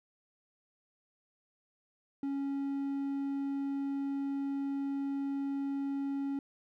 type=tone; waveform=triangle; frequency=277.2 Hz; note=C#4; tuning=in tune; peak=-30 dBFS; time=2.23-6.39 s; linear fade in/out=2 ms; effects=none